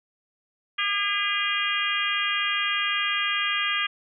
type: harmonic tone with a mistuned harmonic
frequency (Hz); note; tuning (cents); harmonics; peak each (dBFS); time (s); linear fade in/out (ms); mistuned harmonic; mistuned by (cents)
404.1; G#4; -47; 3 / 4 / 5 / 6 / 7 / 8; -30 / -30 / -30 / -30 / -30 / -30; 0.78-3.87; 10; 4; +21
effects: none